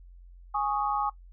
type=chord; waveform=sine; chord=Ab suspended fourth; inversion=none; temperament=just; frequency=830.6 / 1107.5 / 1245.9 Hz; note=Ab5 / Db6 / Eb6; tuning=0 / -2 / +2 cents; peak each=-28 / -31 / -32 dBFS; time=0.54-1.1 s; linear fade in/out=10 ms; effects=noise-tail reverb RT60 0.1 s tail -17 dB re dry + added 44 Hz sine -47 dBFS peak until 1.32 s